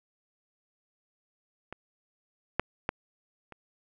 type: clicks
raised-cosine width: 0.5 ms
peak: -24 / -9 / -12 / -30 dBFS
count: 4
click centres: 1.726 / 2.596 / 2.891 / 3.523 s
effects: none